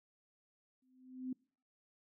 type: tone with exponential growth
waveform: sine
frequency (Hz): 256.7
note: C4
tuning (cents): -33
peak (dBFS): -35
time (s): 0.82-1.33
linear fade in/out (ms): 5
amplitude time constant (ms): 110
effects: noise-tail reverb RT60 0.5 s tail -26 dB re dry